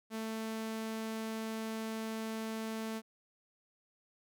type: tone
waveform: sawtooth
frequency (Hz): 221.7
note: A3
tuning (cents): +13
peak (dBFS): -33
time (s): 0.1-3.02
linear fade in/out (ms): 50
effects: none